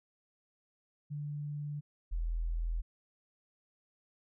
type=tone pair in turn; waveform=sine; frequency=146.83 / 41.5 Hz; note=D3 / E1; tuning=0 / +12 cents; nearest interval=octave + minor seventh; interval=2188 cents; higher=first; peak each=-36 / -31 dBFS; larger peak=second; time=1.1-1.81 / 2.11-2.82 s; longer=neither; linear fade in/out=20 ms; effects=none